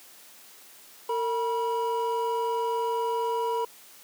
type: tone pair together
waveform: triangle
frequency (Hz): 456.2 / 968.3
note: A#4 / B5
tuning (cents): -37 / -34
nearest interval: octave + minor second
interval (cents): 1303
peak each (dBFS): -26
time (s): 1.09-3.65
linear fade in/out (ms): 5
effects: white hiss -51 dBFS RMS until 4.03 s + high-pass 200 Hz 12 dB/octave